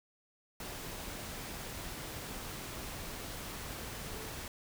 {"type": "tone in noise", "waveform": "sine", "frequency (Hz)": 440, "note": "A4", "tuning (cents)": 0, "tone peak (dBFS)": -53, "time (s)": [4.04, 4.31], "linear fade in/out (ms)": 2, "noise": "pink", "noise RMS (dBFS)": -43, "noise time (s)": [0.6, 4.48], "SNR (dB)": -13, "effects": []}